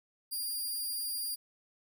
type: tone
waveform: 10% pulse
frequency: 4804 Hz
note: D8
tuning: 38 cents sharp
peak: -27 dBFS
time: 0.31-1.36 s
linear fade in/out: 20 ms
effects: none